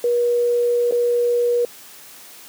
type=tone with dropouts; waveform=sine; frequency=480.5 Hz; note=B4; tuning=48 cents flat; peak=-15 dBFS; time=0.04-1.65 s; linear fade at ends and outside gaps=2 ms; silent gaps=0.911-0.922 s; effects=white hiss -42 dBFS RMS until 2.48 s + high-pass 150 Hz 12 dB/octave